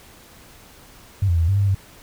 sine tone with pitch steps, 98.8 / 86.1 / 83.1 / 82.2 / 97.6 / 100.4 / 99.6 / 96.6 Hz, G2 / F2 / E2 / E2 / G2 / G2 / G2 / G2, +14 / -24 / +15 / -4 / -7 / +42 / +28 / -25 cents, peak -15 dBFS, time 1.22-1.748 s, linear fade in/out 5 ms, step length 66 ms, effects pink hiss -47 dBFS RMS until 2.02 s

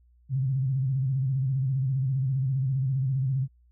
sine tone with vibrato, 132.7 Hz, C3, 25 cents sharp, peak -23 dBFS, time 0.29-3.48 s, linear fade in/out 50 ms, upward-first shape square, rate 15 Hz, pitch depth 68 cents each way, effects added 60 Hz sine -57 dBFS peak until 3.71 s

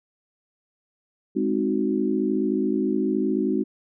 sine chord, Ab dominant seventh, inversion none, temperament equal, 207.7 / 261.6 / 311.1 / 370 Hz, Ab3 / C4 / Eb4 / Gb4, 0 / 0 / 0 / 0 cents, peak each -26 dBFS, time 1.35-3.64 s, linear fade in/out 20 ms, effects none

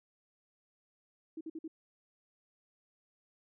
sine tone bursts, 320.6 Hz, E4, 48 cents flat, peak -39 dBFS, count 4, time 1.37-1.679 s, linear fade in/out 5 ms, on 39 ms, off 51 ms, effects none

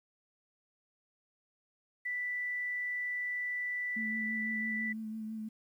sine tone, 1975.5 Hz, B6, in tune, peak -33 dBFS, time 2.05-4.93 s, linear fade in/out 10 ms
sine tone with vibrato, 219.1 Hz, A3, 7 cents flat, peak -37 dBFS, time 3.96-5.49 s, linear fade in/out 10 ms, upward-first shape sine, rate 6 Hz, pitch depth 23 cents each way
effects 11-bit

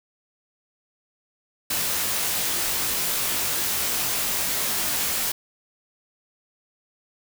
white noise with comb filter, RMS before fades -25 dBFS, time 1.7-5.32 s, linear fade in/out 5 ms, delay 19 ms, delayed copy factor -0.8, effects none

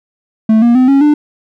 triangle tone with pitch steps, 219.8 / 236.9 / 255.4 / 275.3 / 296.8 Hz, A3 / A#3 / C4 / C#4 / D4, -2 / +28 / -42 / -12 / +18 cents, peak -3 dBFS, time 0.49-1.14 s, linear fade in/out 5 ms, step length 130 ms, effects none

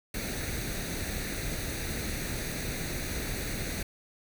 pink noise with comb filter, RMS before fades -34 dBFS, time 0.14-3.83 s, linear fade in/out 5 ms, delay 0.48 ms, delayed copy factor +0.65, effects none

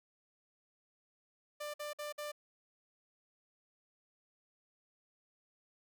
sawtooth tone bursts, 593 Hz, D5, 17 cents sharp, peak -36 dBFS, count 4, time 1.6-2.319 s, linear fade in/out 10 ms, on 140 ms, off 53 ms, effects none

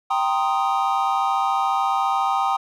triangle chord, C minor seventh, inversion second, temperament equal, 784 / 932.3 / 1046.5 / 1244.5 Hz, G5 / Bb5 / C6 / Eb6, 0 / 0 / 0 / 0 cents, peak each -20 / -24 / -25 / -22 dBFS, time 0.1-2.57 s, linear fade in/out 10 ms, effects none

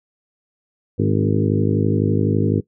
harmonic tone with a mistuned harmonic, 51.91 Hz, G#1, in tune, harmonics 2 / 3 / 4 / 5 / 6 / 7 / 8 / 9, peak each -20 / -22 / -23 / -24 / -25 / -25 / -26 / -27 dBFS, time 0.98-2.61 s, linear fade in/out 20 ms, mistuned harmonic 5, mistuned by +38 cents, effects noise-tail reverb RT60 0.1 s tail -18 dB re dry

